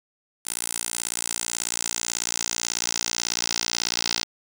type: tone with band-pass filter sweep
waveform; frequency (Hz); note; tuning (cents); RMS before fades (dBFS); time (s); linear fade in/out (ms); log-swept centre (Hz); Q
10% pulse; 58.2; A#1; -2; -28; 0.45-4.24; 10; 9500 to 5000; 2.4
effects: none